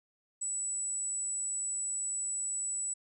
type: tone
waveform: sine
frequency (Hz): 7902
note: B8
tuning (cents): 0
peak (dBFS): -32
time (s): 0.41-2.94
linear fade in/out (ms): 10
effects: none